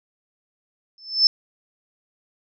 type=tone with exponential growth; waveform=sine; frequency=5274 Hz; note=E8; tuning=in tune; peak=-8 dBFS; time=0.98-1.27 s; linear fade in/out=1 ms; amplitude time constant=61 ms; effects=none